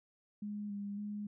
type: tone with vibrato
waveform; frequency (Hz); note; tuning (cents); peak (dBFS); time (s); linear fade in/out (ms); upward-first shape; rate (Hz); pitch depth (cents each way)
sine; 204.8; G#3; -24; -38; 0.42-1.27; 5; square; 1.8; 22
effects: none